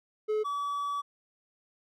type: tone pair in turn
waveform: triangle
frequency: 428.7 / 1144.5 Hz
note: A4 / D6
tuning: -45 / -45 cents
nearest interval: octave + perfect fourth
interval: 1700 cents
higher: second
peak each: -24 / -28 dBFS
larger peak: first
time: 0.28-0.44 / 0.44-1.02 s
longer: second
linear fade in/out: 20 ms
effects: none